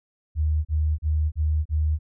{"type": "tone bursts", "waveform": "sine", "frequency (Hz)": 77, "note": "D#2", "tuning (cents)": -17, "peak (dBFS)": -19, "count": 5, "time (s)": [0.35, 1.99], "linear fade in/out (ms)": 50, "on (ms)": 300, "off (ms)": 35, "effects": []}